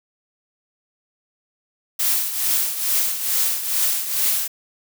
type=noise with tremolo; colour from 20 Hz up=blue; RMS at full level=-18 dBFS; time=1.99-4.48 s; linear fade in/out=10 ms; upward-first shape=triangle; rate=2.3 Hz; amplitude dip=70%; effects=none